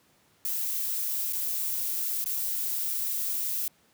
violet noise with dropouts, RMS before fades -30 dBFS, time 0.45-3.68 s, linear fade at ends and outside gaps 2 ms, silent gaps 1.326-1.331 / 2.243-2.259 s, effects pink hiss -64 dBFS RMS until 3.93 s + high-pass 100 Hz 12 dB/octave

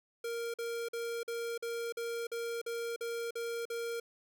square tone bursts, 466.2 Hz, A#4, in tune, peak -36 dBFS, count 11, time 0.24-4 s, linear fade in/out 5 ms, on 300 ms, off 46 ms, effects none

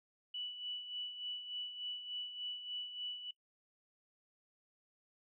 sine tone with tremolo, 2960 Hz, F#7, in tune, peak -38 dBFS, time 0.34-3.31 s, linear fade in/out 5 ms, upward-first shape sine, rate 3.4 Hz, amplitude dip 60%, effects noise-tail reverb RT60 0.1 s tail -22 dB re dry

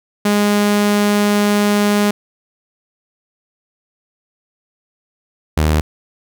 sawtooth tone pair in turn, 206.2 / 77.24 Hz, G#3 / D#2, -12 / -12 cents, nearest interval octave + perfect fourth, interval 1700 cents, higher first, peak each -8 dBFS, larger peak neither, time 0.25-2.11 / 5.57-5.81 s, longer first, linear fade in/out 5 ms, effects none

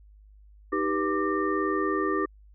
sine tone cluster, 311.5 / 391.9 / 488.7 / 1182 / 1830 Hz, D#4 / G4 / B4 / D6 / A#6, +2 / 0 / -18 / +11 / -32 cents, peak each -29 / -28 / -35 / -29 / -35 dBFS, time 0.72-2.26 s, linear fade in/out 10 ms, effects added 51 Hz sine -50 dBFS peak until 2.54 s

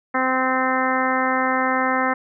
harmonic tone, 259.2 Hz, C4, 16 cents flat, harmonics 1 / 2 / 3 / 4 / 5 / 6 / 7 / 8, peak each -25 / -26 / -25 / -25 / -25 / -29 / -26 / -30 dBFS, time 0.14-2.14 s, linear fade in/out 10 ms, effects none

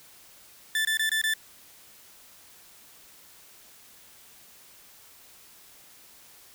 30% pulse tone bursts, 1760 Hz, A6, in tune, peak -21 dBFS, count 5, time 0.75-1.338 s, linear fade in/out 2 ms, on 100 ms, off 22 ms, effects white hiss -53 dBFS RMS until 6.54 s

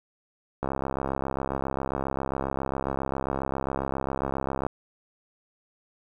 click train, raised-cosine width 1 ms, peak -14 dBFS, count 273, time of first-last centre 0.63-4.666 s, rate 67.4 Hz, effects 9-bit

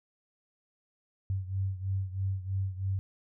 sine beating tone pair, 95.2 / 98.3 Hz, F#2 / G2, +50 / +5 cents, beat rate 3.1 Hz, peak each -31 / -35 dBFS, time 1.3-2.99 s, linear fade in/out 0 ms, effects none

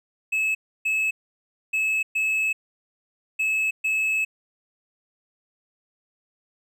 triangle tone bursts at uneven times, 2592 Hz, E7, 30 cents flat, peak -19 dBFS, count 6, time 0.32-0.55 / 0.85-1.11 / 1.73-2.03 / 2.15-2.53 / 3.39-3.71 / 3.84-4.25 s, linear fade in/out 10 ms, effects none

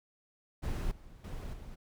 brown noise with level steps, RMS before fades -34 / -52 / -40 / -46 dBFS, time 0.62-1.76 s, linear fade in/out 20 ms, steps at 0.91 / 1.24 / 1.53 s, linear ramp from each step 5 ms, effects none

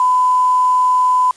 sine tone with quantisation, 1005 Hz, B5, 30 cents sharp, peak -10 dBFS, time 0-1.31 s, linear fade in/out 2 ms, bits 5, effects white hiss -47 dBFS RMS until 1.36 s + resampled to 22050 Hz

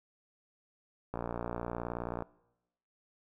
click train, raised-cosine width 1 ms, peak -22 dBFS, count 65, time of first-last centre 1.14-2.223 s, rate 59.1 Hz, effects noise-tail reverb RT60 0.9 s tail -22 dB re dry

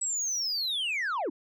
sine linear sweep, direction down, 7902 to 247.2 Hz, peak -25 dBFS, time 0.01-1.3 s, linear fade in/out 10 ms, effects tanh soft clip ceiling -27 dBFS

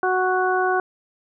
harmonic tone, 370 Hz, F#4, in tune, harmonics 1 / 2 / 3 / 4, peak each -22 / -22 / -26 / -24 dBFS, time 0.03-0.8 s, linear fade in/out 2 ms, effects none

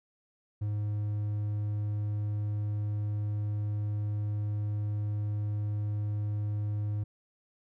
triangle tone, 104.4 Hz, G#2, 10 cents sharp, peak -27 dBFS, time 0.61-7.04 s, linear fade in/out 10 ms, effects none

